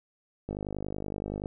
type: click train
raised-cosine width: 2 ms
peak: -21 dBFS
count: 50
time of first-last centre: 0.49-1.458 s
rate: 50.6 Hz
effects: none